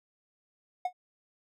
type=tone with exponential decay; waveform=triangle; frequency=728 Hz; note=F#5; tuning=28 cents flat; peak=-22 dBFS; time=0.85-0.93 s; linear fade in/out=5 ms; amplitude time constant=16 ms; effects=none